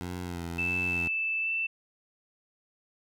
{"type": "tone with vibrato", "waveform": "15% pulse", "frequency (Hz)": 87.31, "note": "F2", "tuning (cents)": 0, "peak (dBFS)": -28, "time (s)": [0.01, 1.08], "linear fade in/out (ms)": 0, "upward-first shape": "sine", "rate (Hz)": 1.6, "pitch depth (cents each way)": 53}
{"type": "tone with pitch glide", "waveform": "sine", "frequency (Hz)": [2637, 2663], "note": ["E7", "E7"], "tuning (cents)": [0, 17], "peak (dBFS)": -27, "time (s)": [0.58, 1.67], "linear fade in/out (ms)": 10, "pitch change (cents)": 17, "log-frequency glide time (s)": [1.41, 1.5]}
{"effects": []}